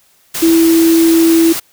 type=tone in noise; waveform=sine; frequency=329.6 Hz; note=E4; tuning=in tune; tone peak=-6 dBFS; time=0.42-1.53 s; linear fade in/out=10 ms; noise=white; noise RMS=-20 dBFS; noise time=0.34-1.6 s; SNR=+11 dB; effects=white hiss -52 dBFS RMS until 1.72 s